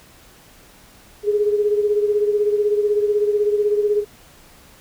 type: beating tone pair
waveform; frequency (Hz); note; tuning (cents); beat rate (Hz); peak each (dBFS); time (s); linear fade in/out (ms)
sine; 413.9 / 429.9; G#4 / A4; -6 / -40; 16; -16 / -23; 1.23-4.05; 50
effects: pink hiss -48 dBFS RMS until 4.8 s